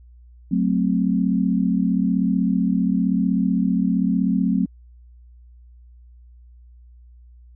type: chord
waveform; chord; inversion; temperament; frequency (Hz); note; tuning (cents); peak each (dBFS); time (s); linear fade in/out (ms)
sine; F# diminished; none; equal with one note detuned; 185 / 220.6 / 261.6; F#3 / A3 / C4; 0 / +5 / 0; -20 / -22 / -22; 0.51-4.66; 10
effects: added 60 Hz sine -44 dBFS peak until 7.55 s